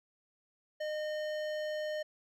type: tone with hard clipping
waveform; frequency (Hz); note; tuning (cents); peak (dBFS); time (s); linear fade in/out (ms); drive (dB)
sine; 611; D#5; -32; -36; 0.8-2.03; 10; 14
effects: none